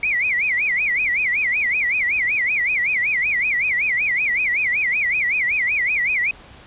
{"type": "tone with vibrato", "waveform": "sine", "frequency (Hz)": 2203, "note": "C#7", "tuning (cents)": -11, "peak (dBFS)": -17, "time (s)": [0.03, 6.31], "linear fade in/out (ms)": 2, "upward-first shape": "sine", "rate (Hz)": 5.3, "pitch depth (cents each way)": 240, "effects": ["pink hiss -44 dBFS RMS until 6.66 s", "resampled to 8000 Hz"]}